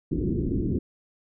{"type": "low-pass noise", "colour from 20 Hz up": "white", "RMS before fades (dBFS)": -26, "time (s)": [0.11, 0.79], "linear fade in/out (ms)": 10, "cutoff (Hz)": 360, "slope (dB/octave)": 48, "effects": []}